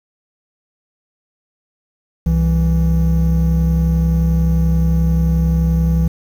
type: tone pair together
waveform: triangle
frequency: 65.4 / 164.81 Hz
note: C2 / E3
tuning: 0 / 0 cents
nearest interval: octave + major third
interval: 1600 cents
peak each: -12 dBFS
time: 2.26-6.08 s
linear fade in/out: 5 ms
effects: tanh soft clip ceiling -2 dBFS + 7-bit

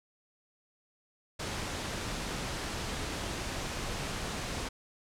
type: noise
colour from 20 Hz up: pink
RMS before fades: -36 dBFS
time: 1.39-4.69 s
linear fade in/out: 10 ms
effects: low-pass 8000 Hz 12 dB/octave

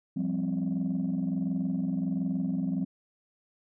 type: chord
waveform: sine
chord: F suspended second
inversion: none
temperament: equal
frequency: 174.61 / 196 / 261.6 Hz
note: F3 / G3 / C4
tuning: 0 / 0 / 0 cents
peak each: -30 dBFS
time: 0.16-2.85 s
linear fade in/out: 10 ms
effects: tanh soft clip ceiling -22 dBFS

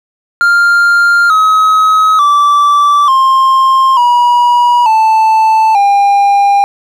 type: tone with pitch steps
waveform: triangle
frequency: 1398 / 1274.6 / 1162.1 / 1059.5 / 966 / 880.7 / 802.9 Hz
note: F6 / D#6 / D6 / C6 / B5 / A5 / G5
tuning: +1 / +41 / -19 / +21 / -39 / +1 / +41 cents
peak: -3 dBFS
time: 0.41-6.64 s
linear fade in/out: 0 ms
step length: 890 ms
effects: none

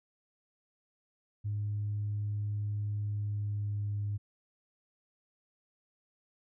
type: tone with pitch glide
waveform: sine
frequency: 103.83 to 102.7 Hz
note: G#2 to G#2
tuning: 0 to -19 cents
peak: -30 dBFS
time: 1.44-4.18 s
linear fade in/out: 20 ms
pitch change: -19 cents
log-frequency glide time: 3.01-4.04 s
effects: tanh soft clip ceiling -27 dBFS

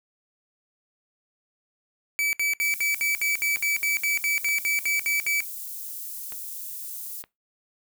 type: tone bursts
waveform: 45% pulse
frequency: 2300 Hz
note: D7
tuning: 37 cents flat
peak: -22 dBFS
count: 16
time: 2.19-5.405 s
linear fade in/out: 0 ms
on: 140 ms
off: 65 ms
type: high-pass noise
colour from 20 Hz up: white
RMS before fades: -36 dBFS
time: 2.6-7.23 s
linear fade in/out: 20 ms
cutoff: 10000 Hz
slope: 12 dB/octave
type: click train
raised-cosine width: 0.3 ms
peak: -25 dBFS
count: 5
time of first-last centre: 3.57-7.24 s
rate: 1.09 Hz
effects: noise-tail reverb RT60 0.2 s tail -22 dB re dry

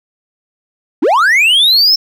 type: linear sweep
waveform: triangle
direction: up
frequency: 236.6 to 5380 Hz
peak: -5 dBFS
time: 1.02-1.96 s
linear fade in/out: 10 ms
effects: none

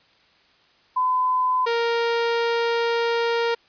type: tone pair in turn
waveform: sine / sawtooth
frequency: 1013 / 466.3 Hz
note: B5 / A#4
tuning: +44 / +1 cents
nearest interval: octave + minor second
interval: 1343 cents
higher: first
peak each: -18 / -16 dBFS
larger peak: second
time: 0.96-1.66 / 1.66-3.55 s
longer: second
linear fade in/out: 10 ms
effects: white hiss -58 dBFS RMS until 3.68 s + resampled to 11025 Hz

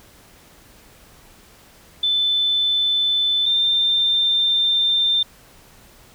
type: tone pair in turn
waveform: sine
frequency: 3520 / 3588 Hz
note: A7 / A7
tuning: 0 / +33 cents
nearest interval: unison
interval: 33 cents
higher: second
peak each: -16 / -15 dBFS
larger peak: second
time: 2.03-3.46 / 3.46-5.23 s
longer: second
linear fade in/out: 5 ms
effects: pink hiss -49 dBFS RMS until 6.14 s

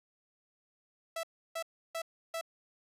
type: tone bursts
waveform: sawtooth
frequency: 659.3 Hz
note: E5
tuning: in tune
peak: -31 dBFS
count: 4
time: 1.16-2.412 s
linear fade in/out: 5 ms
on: 73 ms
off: 320 ms
effects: resampled to 32000 Hz + 11-bit

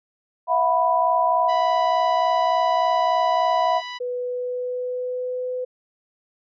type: chord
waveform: sine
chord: E suspended second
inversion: none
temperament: equal with one note detuned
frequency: 659.3 / 722.7 / 987.8 Hz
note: E5 / F#5 / B5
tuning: 0 / -41 / 0 cents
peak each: -22 / -22 / -19 dBFS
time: 0.47-3.82 s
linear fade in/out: 50 ms
type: tone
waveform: 15% pulse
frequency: 987.8 Hz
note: B5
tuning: in tune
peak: -24 dBFS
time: 1.48-3.99 s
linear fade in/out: 20 ms
type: tone with pitch glide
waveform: sine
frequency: 493.9 to 503.7 Hz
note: B4 to B4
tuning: 0 to +34 cents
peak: -24 dBFS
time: 4-5.65 s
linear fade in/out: 10 ms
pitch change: +34 cents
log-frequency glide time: 4.14-5.52 s
effects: resampled to 16000 Hz

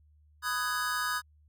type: chord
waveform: square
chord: G# minor seventh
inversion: first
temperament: just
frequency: 996.7 / 1245.9 / 1495.1 / 1661.2 Hz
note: B5 / D#6 / F#6 / G#6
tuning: +16 / +2 / +18 / 0 cents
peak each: -39 / -34 / -37 / -35 dBFS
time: 0.42-1.22 s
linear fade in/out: 50 ms
effects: added 75 Hz sine -59 dBFS peak until 1.48 s

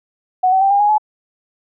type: tone with pitch steps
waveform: sine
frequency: 740 / 761.2 / 783.1 / 805.6 / 828.7 / 852.5 Hz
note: F#5 / F#5 / G5 / G5 / G#5 / G#5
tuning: 0 / +49 / -2 / +47 / -4 / +45 cents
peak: -10 dBFS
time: 0.43-0.982 s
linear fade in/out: 10 ms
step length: 92 ms
effects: none

